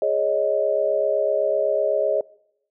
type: chord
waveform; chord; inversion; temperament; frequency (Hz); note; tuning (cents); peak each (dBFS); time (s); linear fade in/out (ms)
sine; Ab suspended fourth; none; equal; 415.3 / 554.4 / 622.3; Ab4 / Db5 / Eb5; 0 / 0 / 0; -25 / -22 / -21; 0.02-2.21; 2
effects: noise-tail reverb RT60 0.8 s tail -23 dB re dry